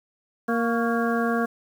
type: harmonic tone with a mistuned harmonic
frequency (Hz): 233.1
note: A#3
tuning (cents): 0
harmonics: 1 / 2 / 3 / 5 / 6 / 7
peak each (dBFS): -24 / -27 / -29 / -31 / -32 / -32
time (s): 0.48-1.46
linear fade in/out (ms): 10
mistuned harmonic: 5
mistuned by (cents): -63
effects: 8-bit